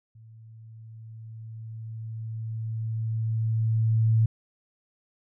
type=tone with level ramp; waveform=sine; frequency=111.7 Hz; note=A2; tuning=27 cents sharp; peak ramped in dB=-47 to -17 dBFS; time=0.15-4.26 s; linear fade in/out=5 ms; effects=none